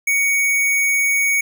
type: tone with sample-and-hold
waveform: sine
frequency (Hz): 2241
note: C#7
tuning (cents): +18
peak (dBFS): -14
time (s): 0.07-1.41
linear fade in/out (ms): 5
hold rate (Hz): 8820
effects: none